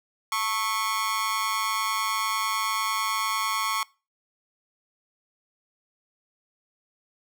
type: tone with amplitude modulation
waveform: sawtooth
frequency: 1100 Hz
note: C#6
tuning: 14 cents flat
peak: -17 dBFS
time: 0.32-3.83 s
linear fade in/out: 2 ms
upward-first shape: sine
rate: 209 Hz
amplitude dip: 90%
effects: noise-tail reverb RT60 0.3 s tail -23 dB re dry